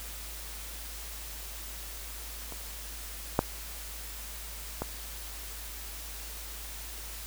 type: clicks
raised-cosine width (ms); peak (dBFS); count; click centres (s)
1; -28 / -8 / -17; 3; 2.523 / 3.391 / 4.82
effects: added 53 Hz sine -43 dBFS peak until 7.26 s + white hiss -43 dBFS RMS until 7.26 s